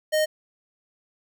square tone, 618 Hz, D#5, 12 cents flat, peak -20 dBFS, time 0.12-0.26 s, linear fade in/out 20 ms, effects none

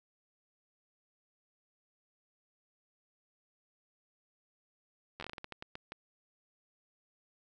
slowing click train, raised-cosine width 0.3 ms, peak -26 dBFS, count 13, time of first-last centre 5.2-5.921 s, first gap 11 ms, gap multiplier 1.28, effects none

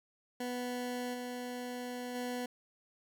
20% pulse tone with level steps, 246.9 Hz, B3, in tune, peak -31 / -34 / -31 dBFS, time 0.4-2.46 s, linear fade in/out 5 ms, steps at 1.13 / 2.14 s, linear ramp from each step 20 ms, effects none

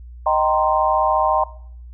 sine chord, C minor seventh, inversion first, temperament equal with one note detuned, 622.3 / 776.3 / 932.3 / 1046.5 Hz, Eb5 / G5 / Bb5 / C6, 0 / -17 / 0 / 0 cents, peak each -20 dBFS, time 0.26-1.44 s, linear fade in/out 5 ms, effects noise-tail reverb RT60 0.6 s tail -19 dB re dry + added 60 Hz sine -35 dBFS peak until 1.93 s

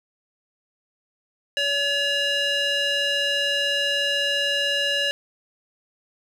square tone with band-pass filter, 567 Hz, C#5, 39 cents sharp, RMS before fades -23 dBFS, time 1.57-5.11 s, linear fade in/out 0 ms, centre 2800 Hz, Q 1.9, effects none

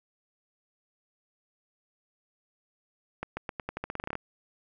accelerating click train, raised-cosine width 0.5 ms, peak -18 dBFS, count 15, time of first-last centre 3.23-4.154 s, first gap 140 ms, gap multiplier 0.87, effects none

